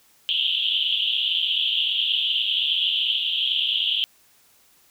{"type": "band-pass noise", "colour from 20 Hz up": "white", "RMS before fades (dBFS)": -23, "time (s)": [0.29, 4.04], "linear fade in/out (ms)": 0, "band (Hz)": [2900, 3400], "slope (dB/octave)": 96, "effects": ["white hiss -58 dBFS RMS until 4.9 s"]}